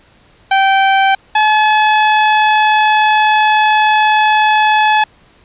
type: tone pair in turn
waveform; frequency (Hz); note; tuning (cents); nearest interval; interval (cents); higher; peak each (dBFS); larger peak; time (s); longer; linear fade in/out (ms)
sawtooth; 777 / 856.5; G5 / A5; -16 / -47; major second; 169; second; -4; neither; 0.51-1.15 / 1.35-5.04; second; 5
effects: pink hiss -48 dBFS RMS until 5.44 s + resampled to 8000 Hz